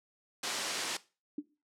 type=band-pass noise; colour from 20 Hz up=white; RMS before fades=-36 dBFS; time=0.43-0.97 s; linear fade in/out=5 ms; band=250 to 6500 Hz; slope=12 dB/octave
type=tone with exponential decay; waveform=sine; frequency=293.7 Hz; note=D4; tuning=in tune; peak=-30 dBFS; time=1.38-1.46 s; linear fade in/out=5 ms; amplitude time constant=16 ms
effects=noise-tail reverb RT60 0.3 s tail -18 dB re dry + low-pass 11000 Hz 12 dB/octave